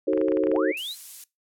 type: chord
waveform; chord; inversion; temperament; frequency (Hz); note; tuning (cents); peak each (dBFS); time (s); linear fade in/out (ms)
sine; D# diminished seventh; none; just; 311.1 / 373.4 / 448 / 537.6; D#4 / F#4 / A4 / C5; 0 / +16 / +31 / +47; -25; 0.07-0.72; 10
type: clicks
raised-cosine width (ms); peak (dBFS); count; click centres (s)
0.5; -22; 10; 0.133 / 0.176 / 0.214 / 0.284 / 0.32 / 0.371 / 0.437 / 0.47 / 0.516 / 0.562
type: linear sweep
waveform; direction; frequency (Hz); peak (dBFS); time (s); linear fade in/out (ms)
sine; up; 87 to 4274; -30; 0.48-0.96; 50
type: noise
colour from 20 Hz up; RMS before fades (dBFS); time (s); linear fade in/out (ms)
violet; -36; 0.77-1.24; 2
effects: noise-tail reverb RT60 0.2 s tail -21 dB re dry + low-pass 11000 Hz 12 dB/octave

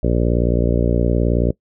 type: harmonic tone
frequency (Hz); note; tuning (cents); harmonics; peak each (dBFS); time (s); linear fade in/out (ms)
59; A#1; +22; 1 / 2 / 3 / 4 / 5 / 6 / 7 / 8 / 9 / 10; -18 / -21 / -23 / -24 / -25 / -26 / -26 / -27 / -28 / -28; 0.03-1.51; 5
effects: noise-tail reverb RT60 0.1 s tail -22 dB re dry

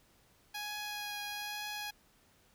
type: tone with vibrato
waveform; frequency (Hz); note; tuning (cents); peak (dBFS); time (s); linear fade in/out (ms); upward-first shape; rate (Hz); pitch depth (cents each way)
10% pulse; 830; G#5; -1; -30; 0.54-1.91; 10; triangle; 1.1; 14
effects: pink hiss -67 dBFS RMS until 2.54 s

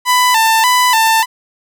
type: tone with vibrato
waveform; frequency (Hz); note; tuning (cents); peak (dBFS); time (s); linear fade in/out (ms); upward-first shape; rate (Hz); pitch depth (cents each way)
sawtooth; 943; A#5; +20; -5; 0.05-1.26; 50; square; 1.7; 96
effects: none

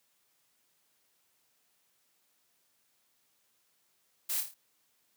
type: noise with echo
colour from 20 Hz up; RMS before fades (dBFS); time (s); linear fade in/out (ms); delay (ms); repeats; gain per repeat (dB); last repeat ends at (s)
blue; -33; 4.29-4.41; 10; 27; 5; -5; 4.545
effects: white hiss -73 dBFS RMS until 5.16 s + high-pass 100 Hz 12 dB/octave

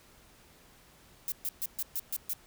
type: noise bursts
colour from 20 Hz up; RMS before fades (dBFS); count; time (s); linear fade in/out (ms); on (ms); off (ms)
violet; -33; 7; 1.28-2.333; 0; 39; 130
effects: pink hiss -59 dBFS RMS until 2.46 s

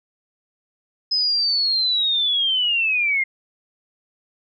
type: linear sweep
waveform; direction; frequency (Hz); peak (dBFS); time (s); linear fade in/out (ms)
sine; down; 5100 to 2093; -17; 1.11-3.24; 10
effects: none

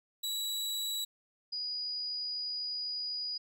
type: tone pair in turn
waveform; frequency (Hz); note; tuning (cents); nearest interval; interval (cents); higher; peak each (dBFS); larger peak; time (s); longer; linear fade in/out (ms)
sawtooth / sine; 3908 / 4914; B7 / D#8; -19 / -22; major third; 397; second; -30 / -34; first; 0.23-1.05 / 1.52-3.38; second; 10
effects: none

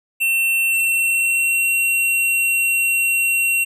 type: tone with pitch glide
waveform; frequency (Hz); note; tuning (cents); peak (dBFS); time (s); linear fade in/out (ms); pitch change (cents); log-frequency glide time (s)
square; 2700 to 2735; E7 to F7; +41 to -37; -16; 0.2-3.65; 20; +22; 0.68-1.74
effects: none

